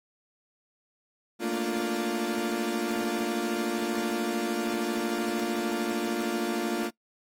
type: chord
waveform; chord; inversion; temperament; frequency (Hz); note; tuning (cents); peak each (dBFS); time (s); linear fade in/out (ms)
35% pulse; Bb major seventh; third; equal; 220 / 233.1 / 293.7 / 349.2; A3 / Bb3 / D4 / F4; 0 / 0 / 0 / 0; -33 / -31 / -33 / -29; 1.39-6.91; 50
effects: noise-tail reverb RT60 0.1 s tail -20 dB re dry + AAC 48 kbps